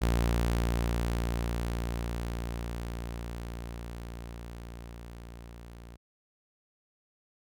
sawtooth tone with level ramp, 58.27 Hz, A#1, in tune, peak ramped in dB -20 to -42 dBFS, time 0.01-5.97 s, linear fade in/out 20 ms, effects none

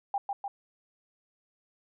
sine tone with echo, 800 Hz, G5, 35 cents sharp, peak -26 dBFS, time 0.14-0.18 s, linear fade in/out 2 ms, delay 150 ms, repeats 2, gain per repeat -3 dB, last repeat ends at 0.48 s, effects none

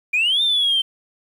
sine exponential two-way sweep, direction up then down, 2356 to 3640 to 3101 Hz, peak -14 dBFS, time 0.13-0.82 s, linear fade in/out 10 ms, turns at 0.42 s, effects tanh soft clip ceiling -12 dBFS + 8-bit

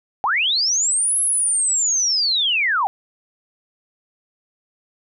sine linear two-way sweep, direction up then down, 737 to 11000 to 737 Hz, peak -16 dBFS, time 0.24-2.87 s, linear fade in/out 0 ms, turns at 1.2 s, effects none

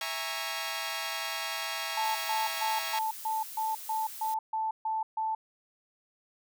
10% pulse chord, A# half-diminished seventh, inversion second, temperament equal with one note detuned, 659.3 / 821.5 / 932.3 / 1108.7 Hz, E5 / G#5 / A#5 / C#6, 0 / -19 / 0 / 0 cents, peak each -30 dBFS, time 0.01-2.99 s, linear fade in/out 2 ms
sine tone bursts, 880 Hz, A5, in tune, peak -28 dBFS, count 11, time 1.97-5.35 s, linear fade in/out 5 ms, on 180 ms, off 140 ms
blue noise, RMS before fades -43 dBFS, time 2.04-4.34 s, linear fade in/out 0 ms
effects none

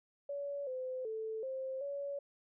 sine tone with pitch steps, 567 / 513 / 440.7 / 527 / 564 Hz, C#5 / C5 / A4 / C5 / C#5, +39 / -34 / +3 / +12 / +30 cents, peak -37 dBFS, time 0.29-2.19 s, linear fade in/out 5 ms, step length 380 ms, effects none

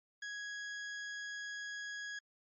40% pulse tone, 1661.2 Hz, G#6, in tune, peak -40 dBFS, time 0.22-2.19 s, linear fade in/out 5 ms, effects low-pass 10000 Hz 12 dB/octave + MP3 32 kbps

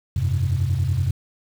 sine chord, F suspended second, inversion none, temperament equal, 87.31 / 98 / 130.81 Hz, F2 / G2 / C3, 0 / 0 / 0 cents, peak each -22 dBFS, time 0.16-1.11 s, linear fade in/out 5 ms, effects tanh soft clip ceiling -12 dBFS + 7-bit

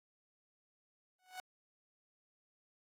sawtooth tone with exponential growth, 740 Hz, F#5, in tune, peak -37 dBFS, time 1.19-1.4 s, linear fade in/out 1 ms, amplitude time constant 45 ms, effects AAC 48 kbps

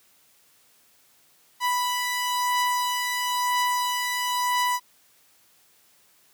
sawtooth beating tone pair, 987.8 / 988.8 Hz, B5 / B5, 0 / +2 cents, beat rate 1 Hz, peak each -20 / -27 dBFS, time 1.6-4.8 s, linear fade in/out 50 ms, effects white hiss -60 dBFS RMS until 6.33 s + high-pass 80 Hz 12 dB/octave

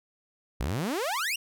sawtooth exponential sweep, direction up, 52.4 to 2931 Hz, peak -24 dBFS, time 0.6-1.36 s, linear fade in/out 5 ms, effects none

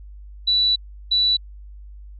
sine tone bursts at uneven times, 3951 Hz, B7, in tune, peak -15 dBFS, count 2, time 0.47-0.76 / 1.11-1.37 s, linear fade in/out 10 ms, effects added 50 Hz sine -37 dBFS peak until 2.19 s

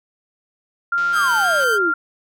sine tone, 1392 Hz, F6, 6 cents flat, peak -16 dBFS, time 0.92-1.94 s, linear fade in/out 5 ms
click train, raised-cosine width 0.2 ms, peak -20 dBFS, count 117, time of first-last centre 0.98-1.639 s, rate 176 Hz
sine exponential sweep, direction down, 1396.9 to 301.6 Hz, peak -20 dBFS, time 1.12-1.93 s, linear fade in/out 50 ms
sawtooth tone with vibrato, 1576 Hz, G6, 9 cents sharp, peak -19 dBFS, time 1.12-1.79 s, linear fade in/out 50 ms, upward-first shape square, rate 3.1 Hz, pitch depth 20 cents each way
effects none

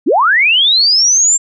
sine linear sweep, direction up, 207.7 to 7459 Hz, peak -7 dBFS, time 0.06-1.38 s, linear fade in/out 20 ms, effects none

